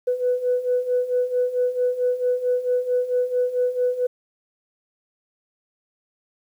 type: beating tone pair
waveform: sine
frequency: 493.9 / 498.4 Hz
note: B4 / B4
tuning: 0 / +16 cents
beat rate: 4.5 Hz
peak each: -24 / -20 dBFS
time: 0.07-4.07 s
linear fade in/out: 10 ms
effects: tanh soft clip ceiling -12 dBFS + 9-bit